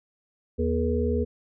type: harmonic tone with a mistuned harmonic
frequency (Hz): 80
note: D#2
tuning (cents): +49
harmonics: 1 / 3 / 5 / 6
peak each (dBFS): -26 / -28 / -28 / -29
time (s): 0.58-1.25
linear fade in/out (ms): 20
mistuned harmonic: 5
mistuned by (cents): +88
effects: none